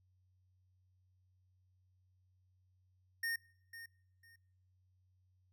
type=tone with echo; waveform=square; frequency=1840 Hz; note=A#6; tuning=23 cents flat; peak=-36 dBFS; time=3.23-3.36 s; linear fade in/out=5 ms; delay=500 ms; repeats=2; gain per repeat=-13 dB; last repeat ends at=4.36 s; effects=noise-tail reverb RT60 0.8 s tail -25 dB re dry + added 92 Hz sine -70 dBFS peak until 5.52 s